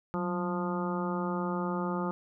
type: harmonic tone with a mistuned harmonic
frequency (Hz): 176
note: F3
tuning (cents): +14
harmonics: 1 / 2 / 3 / 4 / 5 / 6 / 7 / 8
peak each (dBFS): -32 / -36 / -39 / -45 / -38 / -44 / -38 / -48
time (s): 0.14-2.11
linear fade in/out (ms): 0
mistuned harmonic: 1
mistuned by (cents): +69
effects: none